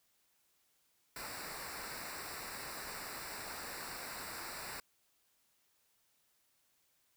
pink noise with comb filter, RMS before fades -45 dBFS, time 1.16-4.8 s, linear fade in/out 2 ms, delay 0.31 ms, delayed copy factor -0.8, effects white hiss -75 dBFS RMS until 7.16 s

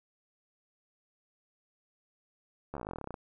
slowing click train, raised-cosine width 1 ms, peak -25 dBFS, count 19, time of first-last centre 2.74-3.142 s, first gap 13 ms, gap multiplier 1.06, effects none

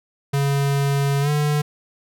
square tone with pitch glide, 140 to 148.32 Hz, C#3 to D3, +18 to +17 cents, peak -18 dBFS, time 0.33-1.62 s, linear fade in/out 10 ms, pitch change +99 cents, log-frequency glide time 1.21-1.3 s, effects none

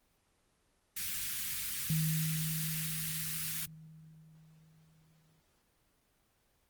white band-stop noise, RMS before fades -37 dBFS, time 0.96-3.66 s, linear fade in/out 10 ms, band 210 to 1500 Hz, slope 24 dB/octave
sine tone with exponential decay, 158.2 Hz, D#3, 29 cents sharp, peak -28 dBFS, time 1.9-5.4 s, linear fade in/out 0 ms, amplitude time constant 760 ms
effects pink hiss -73 dBFS RMS until 6.69 s + Opus 24 kbps

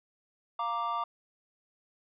triangle chord, Bb major, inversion second, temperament equal, 698.5 / 932.3 / 1174.7 Hz, F5 / Bb5 / D6, 0 / 0 / 0 cents, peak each -36 / -33 / -30 dBFS, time 0.59-1.04 s, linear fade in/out 5 ms, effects resampled to 11025 Hz

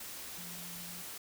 sine tone in noise, 174.61 Hz, F3, in tune, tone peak -50 dBFS, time 0.38-1.02 s, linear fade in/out 5 ms, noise white, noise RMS -45 dBFS, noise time 0-1.18 s, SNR -8 dB, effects none

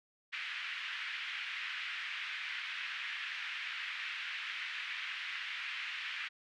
white band-pass noise, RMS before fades -41 dBFS, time 0.32-6.29 s, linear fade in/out 20 ms, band 1600 to 2800 Hz, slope 24 dB/octave, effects none

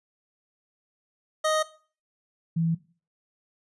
25% pulse / sine tone pair in turn, 623 / 165.01 Hz, D#5 / E3, +2 / +2 cents, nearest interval octave + major seventh, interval 2300 cents, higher first, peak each -18 / -22 dBFS, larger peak first, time 1.44-1.63 / 2.56-2.75 s, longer neither, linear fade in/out 10 ms, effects noise-tail reverb RT60 0.4 s tail -18 dB re dry + resampled to 24000 Hz

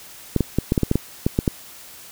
clicks, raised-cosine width 3 ms, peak -4 dBFS, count 11, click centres 0.363 / 0.407 / 0.586 / 0.721 / 0.778 / 0.833 / 0.914 / 0.956 / 1.265 / 1.389 / 1.478 s, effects white hiss -42 dBFS RMS until 2.11 s

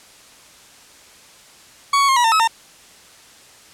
40% pulse tone with pitch steps, 1121 / 1114 / 1069 / 967 / 904 / 1287 / 909 Hz, C#6 / C#6 / C6 / B5 / A5 / E6 / A#5, +19 / +8 / +37 / -37 / +47 / -42 / -44 cents, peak -12 dBFS, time 1.93-2.476 s, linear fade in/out 5 ms, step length 78 ms, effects white hiss -46 dBFS RMS until 3.73 s + low-pass 9000 Hz 12 dB/octave

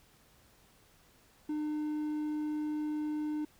triangle tone, 302.5 Hz, D#4, 49 cents flat, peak -30 dBFS, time 1.49-3.45 s, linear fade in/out 5 ms, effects pink hiss -64 dBFS RMS until 3.59 s

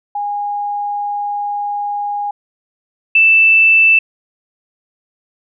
sine tone pair in turn, 820 / 2649 Hz, G#5 / E7, -22 / +8 cents, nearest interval octave + minor sixth, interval 2030 cents, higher second, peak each -17 / -6 dBFS, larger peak second, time 0.15-2.31 / 3.15-3.99 s, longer first, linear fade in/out 5 ms, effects none

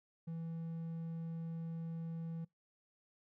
triangle tone, 164.81 Hz, E3, in tune, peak -38 dBFS, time 0.27-2.45 s, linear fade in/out 10 ms, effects noise-tail reverb RT60 0.2 s tail -26 dB re dry

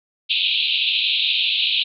white band-pass noise, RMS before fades -20 dBFS, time 0.29-1.84 s, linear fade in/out 20 ms, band 2500 to 4000 Hz, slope 96 dB/octave, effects none

